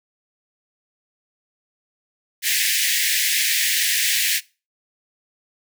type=high-pass noise; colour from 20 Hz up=pink; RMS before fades=-20 dBFS; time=2.42-4.41 s; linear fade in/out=50 ms; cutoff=1700 Hz; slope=96 dB/octave; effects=noise-tail reverb RT60 0.3 s tail -21 dB re dry